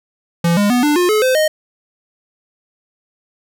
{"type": "tone with pitch steps", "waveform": "square", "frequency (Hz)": [170, 204.5, 246, 296, 356.1, 428.4, 515.3, 620], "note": ["F3", "G#3", "B3", "D4", "F4", "A4", "C5", "D#5"], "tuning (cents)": [-46, -26, -7, 14, 34, -46, -27, -6], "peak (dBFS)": -12, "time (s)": [0.44, 1.48], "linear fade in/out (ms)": 5, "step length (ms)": 130, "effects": []}